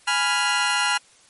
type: chord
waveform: 20% pulse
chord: F diminished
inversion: first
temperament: equal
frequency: 830.6 / 987.8 / 1396.9 Hz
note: Ab5 / Cb6 / F6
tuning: 0 / 0 / 0 cents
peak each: -20 / -20 / -17 dBFS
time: 0.07-0.98 s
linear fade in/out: 10 ms
effects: white hiss -54 dBFS RMS until 1.29 s + MP3 48 kbps